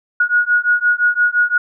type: beating tone pair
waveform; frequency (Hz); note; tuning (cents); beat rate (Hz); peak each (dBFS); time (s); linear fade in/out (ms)
sine; 1447 / 1452.8; F#6 / F#6; -39 / -32; 5.8; -15; 0.2-1.58; 5
effects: none